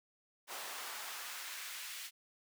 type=noise with high-pass filter sweep; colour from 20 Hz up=pink; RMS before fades=-45 dBFS; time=0.47-2.11 s; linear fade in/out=50 ms; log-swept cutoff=670 to 2400 Hz; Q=0.99; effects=none